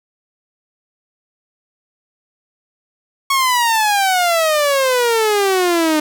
sawtooth exponential sweep, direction down, 1108.7 to 302.4 Hz, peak -9 dBFS, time 3.3-6 s, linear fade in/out 5 ms, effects none

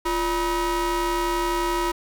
35% pulse ring-modulated tone, 311.1 Hz, D#4, in tune, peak -17 dBFS, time 0.05-1.92 s, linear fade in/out 10 ms, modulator 658 Hz, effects none

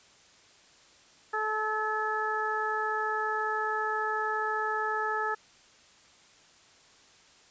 harmonic tone with a mistuned harmonic, 432.7 Hz, A4, 29 cents flat, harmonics 1 / 2 / 3 / 4, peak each -35 / -33 / -32 / -33 dBFS, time 1.33-5.35 s, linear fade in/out 10 ms, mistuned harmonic 4, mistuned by -15 cents, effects white hiss -58 dBFS RMS until 7.5 s + resampled to 16000 Hz

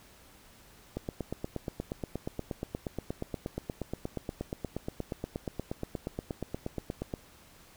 click train, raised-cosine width 2 ms, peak -20 dBFS, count 53, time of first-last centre 0.97-7.138 s, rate 8.43 Hz, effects pink hiss -57 dBFS RMS until 7.76 s

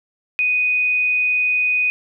sine tone, 2489 Hz, D#7, in tune, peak -15 dBFS, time 0.39-1.9 s, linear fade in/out 0 ms, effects none

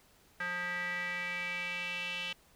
square tone with band-pass filter sweep, 177.5 Hz, F3, 28 cents sharp, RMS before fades -37 dBFS, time 0.4-2.33 s, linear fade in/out 5 ms, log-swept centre 1700 to 2900 Hz, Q 5.2, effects pink hiss -64 dBFS RMS until 2.55 s

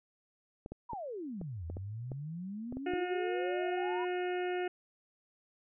clicks, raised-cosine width 2 ms, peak -29 dBFS, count 10, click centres 0.661 / 0.72 / 0.933 / 1.414 / 1.7 / 1.769 / 2.118 / 2.725 / 2.77 / 2.936 s
sine exponential two-way sweep, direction down then up, 1001 to 80.4 to 1001 Hz, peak -38 dBFS, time 0.89-4.05 s, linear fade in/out 10 ms, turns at 1.65 s
harmonic tone, 360 Hz, F#4, 47 cents flat, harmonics 1 / 2 / 4 / 5 / 6 / 7 / 8, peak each -33 / -39 / -45 / -47 / -49 / -50 / -51 dBFS, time 2.86-4.68 s, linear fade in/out 5 ms
effects none

